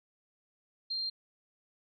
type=tone; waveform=sine; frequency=4186 Hz; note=C8; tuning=in tune; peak=-32 dBFS; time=0.9-1.1 s; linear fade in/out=10 ms; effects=none